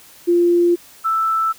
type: tone pair in turn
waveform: sine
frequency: 347 / 1321.5 Hz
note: F4 / E6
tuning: -11 / +4 cents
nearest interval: octave + major seventh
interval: 2315 cents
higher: second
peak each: -11 / -15 dBFS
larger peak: first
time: 0.27-0.76 / 1.04-1.53 s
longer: neither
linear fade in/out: 20 ms
effects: white hiss -45 dBFS RMS until 1.58 s